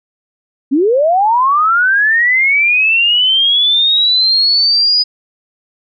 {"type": "linear sweep", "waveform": "sine", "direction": "up", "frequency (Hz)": [250.3, 4978], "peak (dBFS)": -8, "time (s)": [0.71, 5.04], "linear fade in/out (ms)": 20, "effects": []}